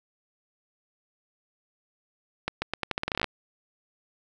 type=accelerating click train; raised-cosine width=0.3 ms; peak=-11 dBFS; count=15; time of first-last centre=2.48-3.243 s; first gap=140 ms; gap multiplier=0.83; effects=none